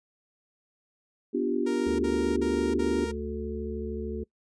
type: chord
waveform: sine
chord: G dominant seventh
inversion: first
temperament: equal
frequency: 246.9 / 293.7 / 349.2 / 392 Hz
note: B3 / D4 / F4 / G4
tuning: 0 / 0 / 0 / 0 cents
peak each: -30 dBFS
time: 1.33-3.06 s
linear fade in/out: 20 ms
type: tone bursts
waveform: sawtooth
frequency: 466.2 Hz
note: A#4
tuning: in tune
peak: -30 dBFS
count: 4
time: 1.66-3.118 s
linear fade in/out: 10 ms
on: 330 ms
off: 46 ms
type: harmonic tone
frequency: 73.42 Hz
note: D2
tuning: in tune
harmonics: 1 / 3 / 5 / 6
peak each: -36 / -36 / -36 / -36 dBFS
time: 1.86-4.24 s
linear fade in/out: 10 ms
effects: noise-tail reverb RT60 0.1 s tail -22 dB re dry + resampled to 22050 Hz